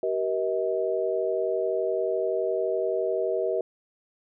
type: tone cluster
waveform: sine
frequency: 383.1 / 474.8 / 637 Hz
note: G4 / A#4 / D#5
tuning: -40 / +32 / +41 cents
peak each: -28 dBFS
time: 0.03-3.61 s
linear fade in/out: 2 ms
effects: none